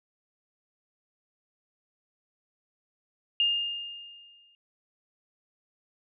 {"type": "tone with exponential decay", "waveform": "sine", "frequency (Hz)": 2821, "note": "F7", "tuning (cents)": 17, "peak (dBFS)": -20, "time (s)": [3.4, 4.55], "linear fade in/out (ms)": 1, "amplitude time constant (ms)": 250, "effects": []}